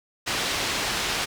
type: low-pass noise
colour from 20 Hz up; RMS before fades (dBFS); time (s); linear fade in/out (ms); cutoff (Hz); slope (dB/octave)
white; -27; 0.26-1.26; 20; 4500; 12
effects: none